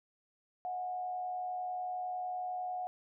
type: tone with frequency modulation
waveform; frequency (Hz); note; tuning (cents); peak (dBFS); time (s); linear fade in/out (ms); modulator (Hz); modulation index
sine; 730; F#5; -24; -35; 0.65-2.87; 0; 89; 0.36
effects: none